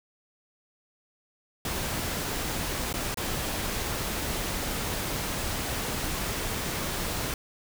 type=noise with dropouts; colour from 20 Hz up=pink; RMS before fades=-31 dBFS; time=1.65-7.34 s; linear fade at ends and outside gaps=2 ms; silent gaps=2.928-2.939 / 3.144-3.172 s; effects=none